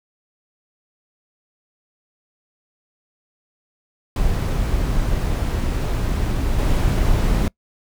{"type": "noise with level steps", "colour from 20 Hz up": "brown", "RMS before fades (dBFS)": [-20, -17], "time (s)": [4.16, 7.48], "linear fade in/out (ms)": 2, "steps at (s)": 6.58, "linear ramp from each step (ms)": 10, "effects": ["noise-tail reverb RT60 0.1 s tail -24 dB re dry"]}